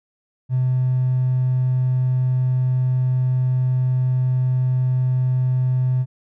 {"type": "tone with hard clipping", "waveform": "triangle", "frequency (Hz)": 127.8, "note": "C3", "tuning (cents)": -40, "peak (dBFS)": -16, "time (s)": [0.49, 6.06], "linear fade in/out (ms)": 50, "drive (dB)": 3, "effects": []}